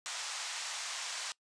white band-pass noise, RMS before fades -40 dBFS, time 0.06-1.32 s, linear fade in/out 0 ms, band 710 to 7500 Hz, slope 24 dB/octave, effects noise-tail reverb RT60 0.1 s tail -22 dB re dry + resampled to 22050 Hz

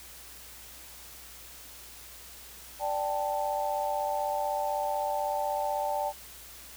sine chord, D suspended fourth, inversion none, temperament equal, 587.3 / 784 / 880 Hz, D5 / G5 / A5, 0 / 0 / 0 cents, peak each -32 dBFS, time 2.79-6.13 s, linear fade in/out 50 ms, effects added 60 Hz sine -56 dBFS peak until 6.76 s + white hiss -48 dBFS RMS until 6.76 s

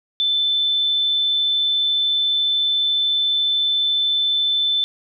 sine tone, 3526 Hz, A7, 3 cents sharp, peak -16 dBFS, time 0.2-4.84 s, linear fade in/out 0 ms, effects none

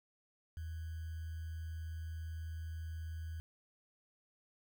sine tone with sample-and-hold, 80.8 Hz, E2, 34 cents flat, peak -40 dBFS, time 0.57-3.4 s, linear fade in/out 0 ms, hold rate 1575 Hz, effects none

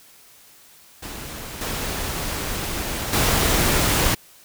pink noise with level steps, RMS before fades -34 / -27 / -19 dBFS, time 1.02-4.15 s, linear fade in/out 10 ms, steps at 1.61 / 3.13 s, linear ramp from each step 2 ms, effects white hiss -50 dBFS RMS until 4.44 s

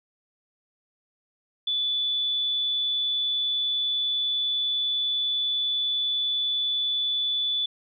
sine tone, 3470 Hz, A7, 25 cents flat, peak -23 dBFS, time 1.67-7.66 s, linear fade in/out 5 ms, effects none

